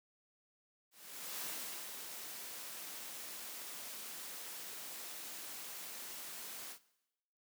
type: noise with ADSR envelope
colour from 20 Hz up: white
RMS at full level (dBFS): -42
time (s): 0.91-6.79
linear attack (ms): 520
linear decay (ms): 440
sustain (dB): -5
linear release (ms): 87
effects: noise-tail reverb RT60 0.9 s tail -19 dB re dry + high-pass 200 Hz 12 dB/octave